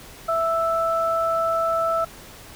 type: tone pair together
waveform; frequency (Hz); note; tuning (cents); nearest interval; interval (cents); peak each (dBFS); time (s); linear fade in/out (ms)
sine; 660 / 1320; E5 / E6; +2 / +2; octave; 1200; -22; 0.28-2.05; 10
effects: pink hiss -43 dBFS RMS until 2.55 s